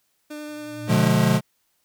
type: tone with vibrato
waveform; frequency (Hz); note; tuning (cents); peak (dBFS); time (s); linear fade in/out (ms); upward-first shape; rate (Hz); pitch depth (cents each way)
30% pulse; 300; D4; +37; -30; 0.3-1.1; 10; sine; 11; 9
type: tone with exponential growth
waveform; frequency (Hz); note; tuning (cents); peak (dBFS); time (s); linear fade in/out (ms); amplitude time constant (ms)
sine; 116.8; A#2; +4; -24; 0.48-0.94; 0; 100
type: chord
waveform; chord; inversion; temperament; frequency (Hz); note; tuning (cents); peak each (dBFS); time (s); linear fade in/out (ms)
square; B diminished seventh; none; just; 123.47 / 148.16 / 177.8 / 213.4; B2 / D3 / F3 / Ab3; 0 / +16 / +31 / +47; -23 / -23 / -22 / -22; 0.87-1.41; 50
effects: white hiss -69 dBFS RMS until 1.84 s